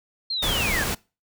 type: linear sweep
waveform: sine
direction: down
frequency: 4281 to 1568 Hz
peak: -24 dBFS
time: 0.3-0.84 s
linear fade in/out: 5 ms
type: noise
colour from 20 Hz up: pink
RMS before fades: -26 dBFS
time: 0.42-0.95 s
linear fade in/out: 10 ms
effects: noise-tail reverb RT60 0.3 s tail -23 dB re dry